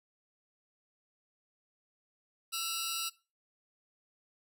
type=tone cluster; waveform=20% pulse; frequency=1343 / 2844 / 3891 / 4336 / 4884 Hz; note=E6 / F7 / B7 / C#8 / D#8; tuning=+32 / +31 / -27 / -39 / -33 cents; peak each=-35 / -36 / -33 / -39 / -35 dBFS; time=2.52-3.1 s; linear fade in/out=20 ms; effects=noise-tail reverb RT60 0.3 s tail -20 dB re dry